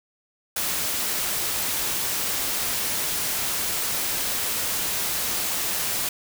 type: noise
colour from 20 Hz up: white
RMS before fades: -26 dBFS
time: 0.56-6.09 s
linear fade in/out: 5 ms
effects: none